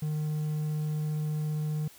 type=tone with hard clipping; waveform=triangle; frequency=152.5 Hz; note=D#3; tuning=34 cents flat; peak=-29 dBFS; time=0.02-1.88 s; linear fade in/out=5 ms; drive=6 dB; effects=white hiss -54 dBFS RMS until 1.98 s